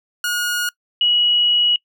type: tone pair in turn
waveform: sawtooth / sine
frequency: 1440 / 2915 Hz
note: F#6 / F#7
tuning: -47 / -26 cents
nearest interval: octave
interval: 1221 cents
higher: second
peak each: -15 / -13 dBFS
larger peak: second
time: 0.24-0.69 / 1.01-1.76 s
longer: second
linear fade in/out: 2 ms
effects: noise-tail reverb RT60 0.1 s tail -24 dB re dry